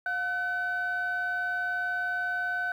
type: tone pair together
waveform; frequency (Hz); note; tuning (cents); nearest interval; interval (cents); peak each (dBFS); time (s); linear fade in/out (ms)
sine; 714 / 1512.9; F5 / F#6; +38 / +38; octave + minor second; 1300; -33 / -27; 0.06-2.72; 2
effects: tanh soft clip ceiling -23 dBFS + 10-bit